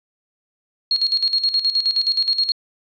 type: tone with tremolo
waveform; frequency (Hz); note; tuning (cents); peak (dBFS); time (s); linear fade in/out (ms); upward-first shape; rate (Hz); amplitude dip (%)
sine; 4283; C8; +40; -14; 0.91-2.52; 2; square; 9.5; 70
effects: resampled to 16000 Hz